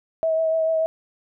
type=tone with vibrato; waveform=sine; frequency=644 Hz; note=E5; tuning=41 cents flat; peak=-18 dBFS; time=0.23-0.86 s; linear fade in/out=0 ms; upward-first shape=triangle; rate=6.8 Hz; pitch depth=22 cents each way; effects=none